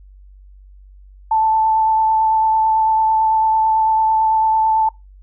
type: tone with vibrato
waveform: sine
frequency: 880 Hz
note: A5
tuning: in tune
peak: -12 dBFS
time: 1.31-4.89 s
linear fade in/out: 5 ms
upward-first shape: triangle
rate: 9 Hz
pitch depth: 14 cents each way
effects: noise-tail reverb RT60 0.2 s tail -22 dB re dry + added 48 Hz sine -40 dBFS peak until 5.22 s